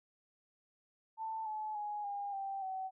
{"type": "tone with pitch steps", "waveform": "sine", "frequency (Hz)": [887, 859.8, 833.4, 807.8, 783, 758.9], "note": ["A5", "A5", "G#5", "G#5", "G5", "F#5"], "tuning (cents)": [14, -40, 6, -48, -2, 44], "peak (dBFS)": -37, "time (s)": [1.17, 2.91], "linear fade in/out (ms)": 50, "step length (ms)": 290, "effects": []}